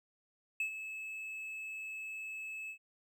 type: tone with ADSR envelope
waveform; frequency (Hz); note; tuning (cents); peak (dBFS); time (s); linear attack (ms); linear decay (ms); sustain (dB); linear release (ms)
triangle; 2599; E7; -25; -29; 0.6-2.78; 3; 96; -10; 84
effects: none